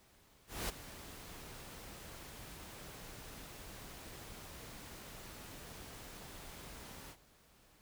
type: noise with ADSR envelope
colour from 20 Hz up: pink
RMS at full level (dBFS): -37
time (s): 0.47-7.17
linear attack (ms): 220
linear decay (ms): 15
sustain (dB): -14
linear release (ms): 74
effects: pink hiss -66 dBFS RMS until 7.81 s